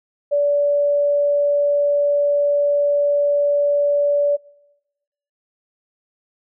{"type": "tone", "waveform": "sine", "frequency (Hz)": 577, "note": "D5", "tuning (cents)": -31, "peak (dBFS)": -14, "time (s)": [0.31, 4.37], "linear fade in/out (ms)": 20, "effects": ["noise-tail reverb RT60 1.0 s tail -25 dB re dry"]}